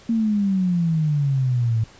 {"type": "exponential sweep", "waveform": "sine", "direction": "down", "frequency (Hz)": [232.3, 109.5], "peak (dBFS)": -17, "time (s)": [0.09, 1.84], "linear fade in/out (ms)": 5, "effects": ["pink hiss -48 dBFS RMS until 1.99 s", "resampled to 16000 Hz"]}